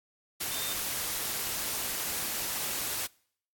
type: tone in noise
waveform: sine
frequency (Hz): 3621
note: A7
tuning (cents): +49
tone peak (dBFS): -38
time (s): 0.51-0.74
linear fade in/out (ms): 10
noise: white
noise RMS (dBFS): -33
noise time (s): 0.4-3.07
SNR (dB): -8
effects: noise-tail reverb RT60 0.6 s tail -25 dB re dry + AAC 64 kbps